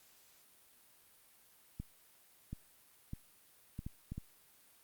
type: clicks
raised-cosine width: 5 ms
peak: -29 dBFS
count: 7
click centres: 1.8 / 2.53 / 3.134 / 3.791 / 3.865 / 4.12 / 4.18 s
effects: white hiss -65 dBFS RMS until 4.83 s + Opus 48 kbps